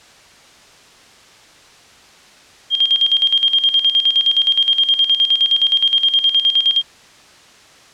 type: tone with tremolo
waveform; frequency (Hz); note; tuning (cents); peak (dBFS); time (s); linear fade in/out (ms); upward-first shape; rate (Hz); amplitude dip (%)
sine; 3212; G7; +41; -9; 2.7-6.83; 50; square; 9.6; 70
effects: white hiss -45 dBFS RMS until 7.93 s + low-pass 6000 Hz 12 dB/octave